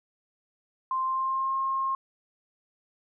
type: tone with pitch glide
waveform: sine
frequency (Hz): 1046.5 to 1070.3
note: C6 to C6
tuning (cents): 0 to +39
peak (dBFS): -25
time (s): 0.91-1.95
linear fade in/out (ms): 2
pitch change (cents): +39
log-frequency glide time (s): 1.02-1.55
effects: none